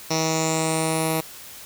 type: tone with low-pass filter sweep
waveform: 10% pulse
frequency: 160 Hz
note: D#3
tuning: 49 cents sharp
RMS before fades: -23 dBFS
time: 0.1-1.21 s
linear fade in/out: 10 ms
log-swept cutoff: 5600 to 12000 Hz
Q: 6.2
effects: white hiss -41 dBFS RMS until 1.65 s